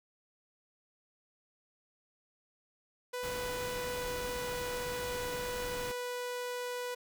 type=tone with pitch glide; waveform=sawtooth; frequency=495.5 to 492.4 Hz; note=B4 to B4; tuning=+6 to -5 cents; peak=-32 dBFS; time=3.13-6.95 s; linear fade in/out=10 ms; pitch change=-11 cents; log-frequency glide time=3.43-4.52 s
type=noise; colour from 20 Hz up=pink; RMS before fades=-43 dBFS; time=3.23-5.92 s; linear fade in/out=5 ms
effects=none